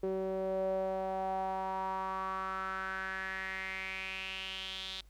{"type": "tone with band-pass filter sweep", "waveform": "sawtooth", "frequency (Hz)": 190, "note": "F#3", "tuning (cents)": 46, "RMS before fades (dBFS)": -37, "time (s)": [0.03, 5.01], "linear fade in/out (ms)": 5, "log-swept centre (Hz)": [430, 3700], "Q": 5.2, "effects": ["added 50 Hz sine -56 dBFS peak until 5.09 s", "pink hiss -70 dBFS RMS until 5.09 s"]}